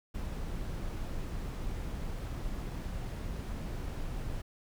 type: noise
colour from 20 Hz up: brown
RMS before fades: -37 dBFS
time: 0.14-4.42 s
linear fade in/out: 10 ms
effects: none